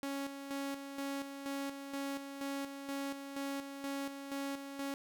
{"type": "tone with tremolo", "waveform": "sawtooth", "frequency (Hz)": 277.2, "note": "C#4", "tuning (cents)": 0, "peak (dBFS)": -33, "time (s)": [0.03, 4.94], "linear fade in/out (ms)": 0, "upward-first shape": "square", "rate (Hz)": 2.1, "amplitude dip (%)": 55, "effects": []}